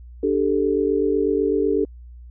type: chord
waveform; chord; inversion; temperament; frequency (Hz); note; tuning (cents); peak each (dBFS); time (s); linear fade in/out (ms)
sine; D suspended fourth; none; equal; 293.7 / 392 / 440; D4 / G4 / A4; 0 / 0 / 0; -23 / -21 / -21; 0.23-1.85; 5
effects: added 60 Hz sine -38 dBFS peak until 2.3 s